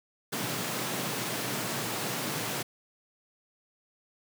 pink high-pass noise, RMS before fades -33 dBFS, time 0.32-2.63 s, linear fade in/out 10 ms, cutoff 110 Hz, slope 96 dB/octave, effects none

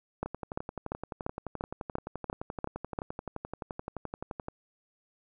two click trains, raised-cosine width 1 ms, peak -17 / -22 dBFS, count 9 / 50, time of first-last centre 0.23-2.989 / 0.26-4.484 s, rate 2.9 / 11.6 Hz, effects none

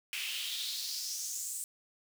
pink noise with high-pass filter sweep, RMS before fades -38 dBFS, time 0.13-1.64 s, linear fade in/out 0 ms, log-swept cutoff 2500 to 8400 Hz, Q 3.8, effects none

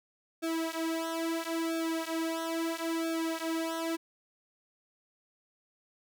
sawtooth tone with flanger, 327.7 Hz, E4, 10 cents flat, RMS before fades -33 dBFS, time 0.42-3.97 s, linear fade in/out 20 ms, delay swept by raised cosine 0.99 to 5.69 ms, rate 0.75 Hz, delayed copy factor -1, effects none

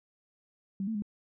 sine tone with pitch steps, 194.6 / 222.8 / 206.9 Hz, G3 / A3 / G#3, -12 / +22 / -6 cents, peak -30 dBFS, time 0.8-1.022 s, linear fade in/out 2 ms, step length 74 ms, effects none

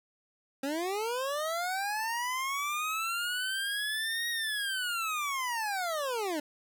25% pulse linear two-way sweep, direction up then down, 263.7 to 1889 to 285.5 Hz, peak -27 dBFS, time 0.63-6.4 s, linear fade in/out 5 ms, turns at 4.29 s, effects none

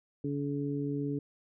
harmonic tone, 142.5 Hz, C#3, 48 cents sharp, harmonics 1 / 2 / 3, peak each -35 / -33 / -38 dBFS, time 0.24-1.19 s, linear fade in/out 5 ms, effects none

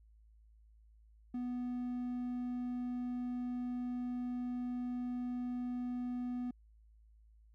triangle tone, 246.7 Hz, B3, 2 cents flat, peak -34 dBFS, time 1.34-6.51 s, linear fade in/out 5 ms, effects added 54 Hz sine -60 dBFS peak until 7.54 s

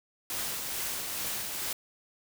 white noise with tremolo, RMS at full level -33 dBFS, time 0.3-1.73 s, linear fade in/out 2 ms, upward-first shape triangle, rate 2.3 Hz, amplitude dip 35%, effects none

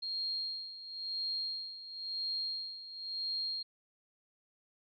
sine tone with tremolo, 4233 Hz, C8, 19 cents sharp, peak -33 dBFS, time 0.02-3.63 s, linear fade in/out 10 ms, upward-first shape sine, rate 0.97 Hz, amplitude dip 75%, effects none

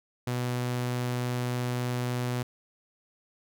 sawtooth tone, 123.47 Hz, B2, in tune, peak -24 dBFS, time 0.27-2.43 s, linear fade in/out 5 ms, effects none

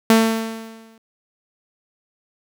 sawtooth tone with exponential decay, 224.1 Hz, A3, 32 cents sharp, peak -5 dBFS, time 0.1-0.98 s, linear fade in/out 2 ms, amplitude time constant 190 ms, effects none

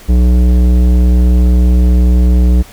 sine tone with tanh clipping, 61.1 Hz, B1, 18 cents flat, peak -7 dBFS, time 0.08-2.63 s, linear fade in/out 20 ms, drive 14 dB, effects pink hiss -37 dBFS RMS until 2.72 s

